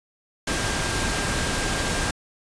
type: tone in noise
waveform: sine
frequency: 1600 Hz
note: G6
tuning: 35 cents sharp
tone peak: -33 dBFS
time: 0.47-2.11 s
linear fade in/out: 5 ms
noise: pink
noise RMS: -25 dBFS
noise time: 0.47-2.11 s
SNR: -11 dB
effects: resampled to 22050 Hz